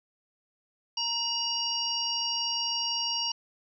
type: harmonic tone with a mistuned harmonic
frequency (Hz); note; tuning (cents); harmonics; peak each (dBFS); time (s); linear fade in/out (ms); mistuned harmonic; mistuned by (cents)
932; A#5; -1; 1 / 3 / 5 / 6; -37 / -33 / -33 / -31; 0.97-3.32; 5; 3; +43
effects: none